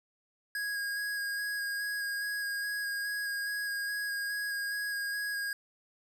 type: tone with vibrato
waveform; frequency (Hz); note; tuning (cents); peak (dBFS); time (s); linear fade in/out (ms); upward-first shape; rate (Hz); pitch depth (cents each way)
square; 1645; G#6; -17; -33; 0.55-5.53; 2; square; 2.4; 13
effects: none